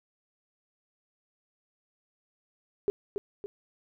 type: tone with echo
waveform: sine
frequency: 404.6 Hz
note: G#4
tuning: 45 cents flat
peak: -22 dBFS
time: 2.88-2.9 s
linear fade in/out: 0 ms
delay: 280 ms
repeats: 2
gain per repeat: -6 dB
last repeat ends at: 3.46 s
effects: none